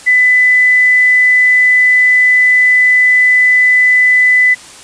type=tone; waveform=sine; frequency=2000 Hz; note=B6; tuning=21 cents sharp; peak=-5 dBFS; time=0.06-4.55 s; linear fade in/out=20 ms; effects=white hiss -34 dBFS RMS until 4.83 s + resampled to 22050 Hz